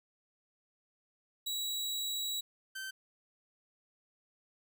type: tone pair in turn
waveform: sawtooth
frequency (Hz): 3889 / 1547.8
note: B7 / G6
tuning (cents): -27 / -22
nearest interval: octave + major third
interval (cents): 1595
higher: first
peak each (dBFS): -31 / -36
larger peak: first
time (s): 1.46-2.41 / 2.75-2.91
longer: first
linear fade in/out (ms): 10
effects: none